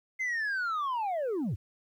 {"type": "linear sweep", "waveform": "sine", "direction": "down", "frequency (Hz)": [2095, 73.42], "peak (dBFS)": -26, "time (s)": [0.19, 1.56], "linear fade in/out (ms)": 20, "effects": ["tanh soft clip ceiling -28 dBFS", "11-bit"]}